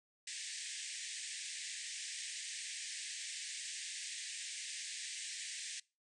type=band-pass noise; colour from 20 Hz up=white; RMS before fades=-45 dBFS; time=0.27-5.8 s; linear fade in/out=5 ms; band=1700 to 9000 Hz; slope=96 dB/octave; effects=noise-tail reverb RT60 0.3 s tail -24 dB re dry